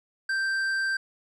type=tone with tanh clipping; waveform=sine; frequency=1568 Hz; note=G6; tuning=in tune; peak=-26 dBFS; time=0.29-0.97 s; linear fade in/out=5 ms; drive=9 dB; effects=none